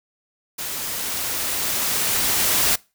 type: noise with level ramp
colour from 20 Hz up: white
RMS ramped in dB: -29 to -18 dBFS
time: 0.58-2.76 s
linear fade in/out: 10 ms
effects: noise-tail reverb RT60 0.3 s tail -24 dB re dry